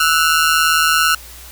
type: ring-modulated tone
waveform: sawtooth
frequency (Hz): 1395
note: F6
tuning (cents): -2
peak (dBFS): -5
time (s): 0-1.15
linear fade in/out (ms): 5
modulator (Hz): 78.8
effects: added 60 Hz sine -39 dBFS peak until 1.51 s + white hiss -38 dBFS RMS until 1.51 s